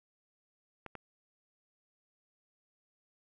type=clicks; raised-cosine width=0.5 ms; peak=-28 dBFS; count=2; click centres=0.863 / 0.953 s; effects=none